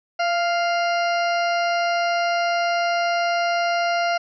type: harmonic tone with a mistuned harmonic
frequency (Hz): 698.5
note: F5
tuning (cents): 0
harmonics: 1 / 2 / 3 / 4 / 6 / 7 / 8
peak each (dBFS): -20 / -26 / -30 / -32 / -36 / -37 / -38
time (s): 0.19-4.18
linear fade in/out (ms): 10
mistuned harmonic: 1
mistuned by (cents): -28
effects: none